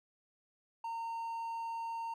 triangle tone, 917 Hz, A#5, 29 cents flat, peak -35 dBFS, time 0.84-2.14 s, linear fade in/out 5 ms, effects none

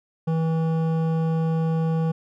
sine tone with hard clipping, 162.1 Hz, E3, 29 cents flat, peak -22 dBFS, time 0.27-2.12 s, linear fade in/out 10 ms, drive 12 dB, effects none

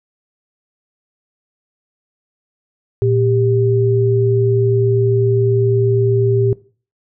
sine tone pair together, 116 / 395.1 Hz, A#2 / G4, -8 / +14 cents, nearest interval octave + major sixth, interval 2122 cents, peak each -14 / -15 dBFS, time 3.02-6.53 s, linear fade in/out 0 ms, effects noise-tail reverb RT60 0.4 s tail -20 dB re dry

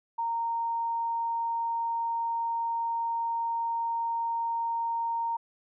sine tone, 925 Hz, A#5, 14 cents flat, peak -27 dBFS, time 0.18-5.37 s, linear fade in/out 10 ms, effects none

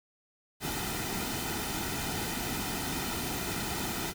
pink noise with comb filter, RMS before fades -34 dBFS, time 0.6-4.14 s, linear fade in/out 50 ms, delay 1.8 ms, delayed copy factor -0.6, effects none

